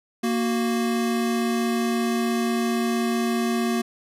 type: tone pair together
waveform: square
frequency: 233.1 / 370 Hz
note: A#3 / F#4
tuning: 0 / 0 cents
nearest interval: minor sixth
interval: 800 cents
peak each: -23 / -28 dBFS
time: 0.23-3.82 s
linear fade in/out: 10 ms
effects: resampled to 32000 Hz